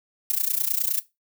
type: noise with amplitude modulation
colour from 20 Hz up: violet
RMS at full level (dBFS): -21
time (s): 0.3-1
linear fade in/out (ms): 0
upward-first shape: sine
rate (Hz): 29.7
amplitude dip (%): 90
effects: noise-tail reverb RT60 0.2 s tail -17 dB re dry